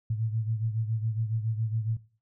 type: beating tone pair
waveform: sine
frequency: 110 / 117.2 Hz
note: A2 / A#2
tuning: 0 / +10 cents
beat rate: 7.2 Hz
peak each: -27 / -34 dBFS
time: 0.1-1.97 s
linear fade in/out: 5 ms
effects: noise-tail reverb RT60 0.4 s tail -18 dB re dry